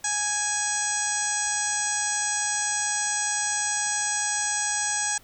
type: harmonic tone with a mistuned harmonic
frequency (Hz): 830.6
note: G#5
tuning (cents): 0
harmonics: 1 / 2 / 3 / 4 / 5 / 6 / 7 / 8 / 9 / 10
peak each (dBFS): -33 / -31 / -40 / -39 / -40 / -40 / -33 / -30 / -31 / -32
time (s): 0.04-5.18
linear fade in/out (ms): 5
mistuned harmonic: 9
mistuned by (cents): +62
effects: pink hiss -55 dBFS RMS until 5.23 s